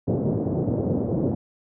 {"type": "band-pass noise", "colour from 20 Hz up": "pink", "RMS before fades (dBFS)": -24, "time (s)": [0.07, 1.35], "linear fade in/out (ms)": 10, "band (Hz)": [100, 530], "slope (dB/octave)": 24, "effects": []}